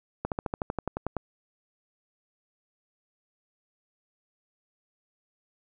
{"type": "slowing click train", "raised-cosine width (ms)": 1, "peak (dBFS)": -15, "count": 12, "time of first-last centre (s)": [0.25, 1.167], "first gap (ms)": 68, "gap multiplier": 1.04, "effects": []}